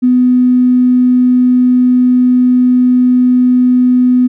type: tone with tanh clipping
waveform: triangle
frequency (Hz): 250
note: B3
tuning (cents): +21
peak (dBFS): -5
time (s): 0.02-4.28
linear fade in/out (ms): 20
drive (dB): 3
effects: none